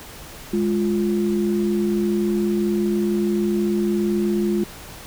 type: tone pair together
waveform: sine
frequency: 207.7 / 349.3 Hz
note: G#3 / F4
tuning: 0 / 0 cents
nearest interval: major sixth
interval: 900 cents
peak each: -20 / -21 dBFS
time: 0.53-4.64 s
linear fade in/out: 5 ms
effects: pink hiss -39 dBFS RMS until 5.06 s